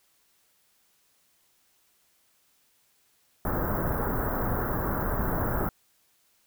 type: band-stop noise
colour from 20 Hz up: pink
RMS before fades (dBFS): -28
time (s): 3.45-5.69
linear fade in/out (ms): 2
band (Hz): 1600 to 14000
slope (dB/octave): 48
effects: white hiss -67 dBFS RMS until 6.46 s